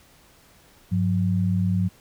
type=tone pair together; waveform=sine; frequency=100.3 / 180.11 Hz; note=G2 / F#3; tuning=+40 / -46 cents; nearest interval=minor seventh; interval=1014 cents; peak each=-22 dBFS; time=0.91-1.89 s; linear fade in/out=20 ms; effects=pink hiss -55 dBFS RMS until 2 s